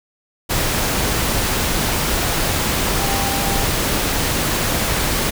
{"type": "tone in noise", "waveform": "sine", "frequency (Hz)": 791, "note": "G5", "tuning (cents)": 15, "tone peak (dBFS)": -26, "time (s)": [2.97, 3.64], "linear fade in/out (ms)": 20, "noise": "pink", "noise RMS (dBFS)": -19, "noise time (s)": [0.49, 5.31], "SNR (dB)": -10, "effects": []}